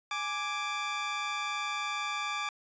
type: tone pair together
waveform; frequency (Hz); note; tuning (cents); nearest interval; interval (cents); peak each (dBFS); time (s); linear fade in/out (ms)
20% pulse; 830.6 / 1174.6; G#5 / D6; 0 / 0; tritone; 600; -33 / -28; 0.11-2.49; 2
effects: resampled to 16000 Hz